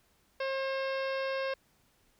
harmonic tone with a mistuned harmonic, 536 Hz, C5, 42 cents sharp, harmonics 1 / 2 / 3 / 4 / 5 / 6 / 7 / 8 / 9 / 10, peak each -32 / -40 / -40 / -45 / -44 / -52 / -50 / -54 / -52 / -53 dBFS, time 0.4-1.54 s, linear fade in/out 5 ms, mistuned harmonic 7, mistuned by -17 cents, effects pink hiss -69 dBFS RMS until 2.19 s

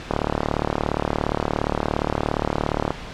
click train, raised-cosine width 1 ms, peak -6 dBFS, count 105, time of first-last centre 0.11-2.906 s, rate 37.2 Hz, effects pink hiss -35 dBFS RMS until 3.13 s + low-pass 4000 Hz 12 dB/octave

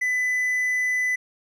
triangle tone, 2000 Hz, B6, 21 cents sharp, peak -19 dBFS, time 0.01-1.16 s, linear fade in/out 10 ms, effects none

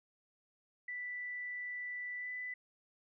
sine tone with pitch glide, 1975.5 to 1993.8 Hz, B6 to B6, 0 to +16 cents, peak -39 dBFS, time 0.88-2.54 s, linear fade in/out 5 ms, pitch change +16 cents, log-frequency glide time 2.18-2.29 s, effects none

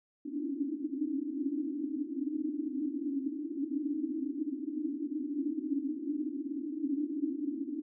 white band-pass noise, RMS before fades -35 dBFS, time 0.25-7.82 s, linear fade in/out 10 ms, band 270 to 310 Hz, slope 96 dB/octave, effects none

